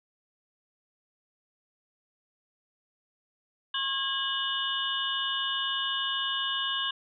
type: tone cluster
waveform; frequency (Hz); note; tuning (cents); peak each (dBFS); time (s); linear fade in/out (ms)
sine; 1084 / 1630 / 2939 / 3249 / 3572; C#6 / G#6 / F#7 / G#7 / A7; -39 / -33 / -12 / -39 / +25; -35 / -35 / -31 / -39 / -34; 3.74-6.91; 5
effects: none